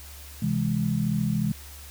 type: chord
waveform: sine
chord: C augmented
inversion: none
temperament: equal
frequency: 130.81 / 164.81 / 207.7 Hz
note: C3 / E3 / G#3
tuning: 0 / 0 / 0 cents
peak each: -28 / -27 / -26 dBFS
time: 0.42-1.52 s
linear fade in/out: 5 ms
effects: added 71 Hz sine -43 dBFS peak until 1.9 s + white hiss -46 dBFS RMS until 1.9 s